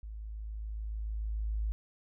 sine tone with level ramp, 53.5 Hz, A1, 48 cents flat, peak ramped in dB -40 to -29 dBFS, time 0.03-1.72 s, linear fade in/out 0 ms, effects none

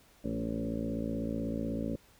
harmonic tone with a mistuned harmonic, 56.1 Hz, A1, 34 cents sharp, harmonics 1 / 2 / 3 / 4 / 5 / 6 / 7 / 8 / 9 / 10, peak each -42 / -43 / -42 / -36 / -37 / -47 / -46 / -47 / -44 / -43 dBFS, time 0.24-1.96 s, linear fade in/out 5 ms, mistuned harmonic 4, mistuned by -29 cents, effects pink hiss -62 dBFS RMS until 2.19 s

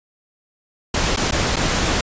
pink noise with dropouts, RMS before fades -19 dBFS, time 0.94-2.01 s, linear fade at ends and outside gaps 5 ms, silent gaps 1.163-1.171 / 1.311-1.321 / 1.56-1.566 s, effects resampled to 16000 Hz

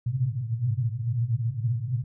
pink band-pass noise, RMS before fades -27 dBFS, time 0.06-2.04 s, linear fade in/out 5 ms, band 110 to 130 Hz, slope 96 dB/octave, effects none

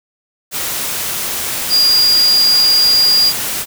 sine tone in noise, 4823 Hz, D8, 45 cents sharp, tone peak -8 dBFS, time 1.69-3.33 s, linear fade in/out 50 ms, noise white, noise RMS -20 dBFS, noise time 0.51-3.66 s, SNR +9 dB, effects none

